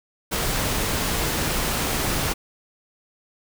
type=noise; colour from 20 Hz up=pink; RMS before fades=-24 dBFS; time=0.31-2.34 s; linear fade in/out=20 ms; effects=none